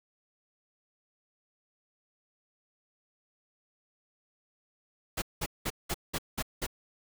pink noise bursts, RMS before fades -32 dBFS, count 7, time 5.17-6.667 s, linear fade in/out 10 ms, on 51 ms, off 190 ms, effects none

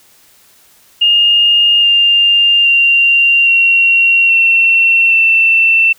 sine tone with pitch steps, 2833 / 2802 / 2771 / 2741 / 2711 / 2682 Hz, F7 / F7 / F7 / F7 / E7 / E7, +24 / +5 / -14 / -33 / +48 / +29 cents, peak -6 dBFS, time 1.01-5.93 s, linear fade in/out 10 ms, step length 820 ms, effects white hiss -47 dBFS RMS until 5.98 s

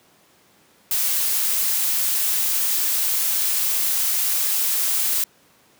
blue noise, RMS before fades -21 dBFS, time 0.91-5.24 s, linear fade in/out 2 ms, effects pink hiss -56 dBFS RMS until 5.79 s + high-pass 150 Hz 12 dB/octave

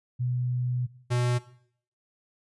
sine / square tone pair in turn, 124.3 / 122.45 Hz, B2 / B2, +12 / -14 cents, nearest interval unison, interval 26 cents, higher first, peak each -25 / -24 dBFS, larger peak second, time 0.19-0.87 / 1.1-1.39 s, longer first, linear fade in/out 20 ms, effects noise-tail reverb RT60 0.6 s tail -17 dB re dry + resampled to 24000 Hz

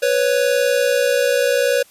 square tone pair together, 493.9 / 554.4 Hz, B4 / C#5, 0 / 0 cents, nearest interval major second, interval 200 cents, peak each -18 dBFS, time 0.02-1.83 s, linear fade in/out 10 ms, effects white hiss -50 dBFS RMS until 1.9 s + resampled to 32000 Hz

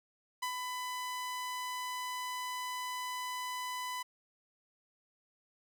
sawtooth tone with ADSR envelope, 1000 Hz, B5, 21 cents sharp, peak -29 dBFS, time 0.42-4.03 s, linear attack 10 ms, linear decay 89 ms, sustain -4 dB, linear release 11 ms, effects none

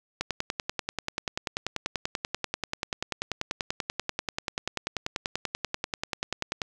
click train, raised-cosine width 0.2 ms, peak -11 dBFS, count 67, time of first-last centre 0.21-6.618 s, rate 10.3 Hz, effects none

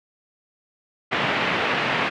white band-pass noise, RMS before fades -23 dBFS, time 1.11-2.1 s, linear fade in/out 20 ms, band 110 to 2700 Hz, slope 24 dB/octave, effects none

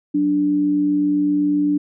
sine tone pair together, 185.93 / 293.7 Hz, F#3 / D4, +9 / 0 cents, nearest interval minor sixth, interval 791 cents, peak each -27 / -15 dBFS, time 0.14-1.78 s, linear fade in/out 10 ms, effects none

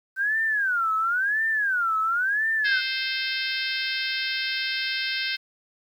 sine tone with vibrato, 1525 Hz, G6, 48 cents flat, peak -21 dBFS, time 0.16-2.82 s, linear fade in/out 50 ms, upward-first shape sine, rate 0.96 Hz, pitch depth 280 cents each way
harmonic tone, 523.3 Hz, C5, in tune, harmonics 3 / 4 / 5 / 6 / 7 / 8 / 9 / 10, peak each -31 / -32 / -33 / -34 / -34 / -35 / -36 / -36 dBFS, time 2.64-5.37 s, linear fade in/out 20 ms
effects 9-bit

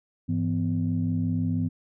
sine tone cluster, 101.2 / 167 / 251.7 Hz, G#2 / E3 / B3, -44 / +23 / +33 cents, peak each -27 dBFS, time 0.28-1.69 s, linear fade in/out 20 ms, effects tanh soft clip ceiling -15 dBFS

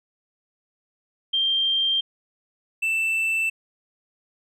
sine / triangle tone pair in turn, 3173 / 2659 Hz, G7 / E7, +20 / +14 cents, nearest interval minor third, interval 306 cents, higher first, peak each -19 dBFS, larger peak neither, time 1.33-2.01 / 2.82-3.5 s, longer neither, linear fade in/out 10 ms, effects none

